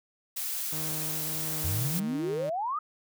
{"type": "noise", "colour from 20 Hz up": "blue", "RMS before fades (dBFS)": -33, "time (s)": [0.36, 2], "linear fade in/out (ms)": 10}
{"type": "tone with tremolo", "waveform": "sawtooth", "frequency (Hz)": 155.56, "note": "D#3", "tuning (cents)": 0, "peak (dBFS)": -32, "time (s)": [0.72, 2.5], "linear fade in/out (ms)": 10, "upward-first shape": "triangle", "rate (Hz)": 1.4, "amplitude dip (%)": 25}
{"type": "exponential sweep", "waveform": "sine", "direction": "up", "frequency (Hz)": [80.4, 1283], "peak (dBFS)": -28, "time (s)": [1.64, 2.79], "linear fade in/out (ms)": 5}
{"effects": []}